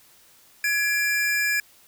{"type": "tone pair together", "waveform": "square", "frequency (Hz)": [1681.2, 2370], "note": ["G#6", "D7"], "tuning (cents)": [21, 15], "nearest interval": "tritone", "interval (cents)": 594, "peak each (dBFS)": [-24, -25], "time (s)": [0.64, 1.6], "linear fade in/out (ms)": 2, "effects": ["white hiss -55 dBFS RMS until 1.87 s"]}